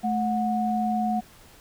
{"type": "tone pair together", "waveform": "sine", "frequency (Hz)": [217.4, 731.2], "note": ["A3", "F#5"], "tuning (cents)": [-21, -21], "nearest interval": "octave + major sixth", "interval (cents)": 2100, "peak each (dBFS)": -25, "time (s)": [0.03, 1.21], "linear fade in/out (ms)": 20, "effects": ["pink hiss -52 dBFS RMS until 1.6 s"]}